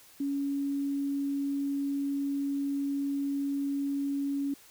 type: tone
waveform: sine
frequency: 280 Hz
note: C#4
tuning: 18 cents sharp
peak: -28 dBFS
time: 0.2-4.54 s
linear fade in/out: 5 ms
effects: white hiss -56 dBFS RMS until 4.7 s